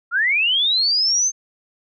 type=linear sweep; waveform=sine; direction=up; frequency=1338 to 6360 Hz; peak=-15 dBFS; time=0.11-1.32 s; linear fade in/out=50 ms; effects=none